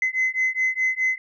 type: beating tone pair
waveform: sine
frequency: 2041 / 2045.8 Hz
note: C7 / C7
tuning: -44 / -39 cents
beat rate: 4.8 Hz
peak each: -22 dBFS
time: 0.02-1.18 s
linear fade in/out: 2 ms
effects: tanh soft clip ceiling -15 dBFS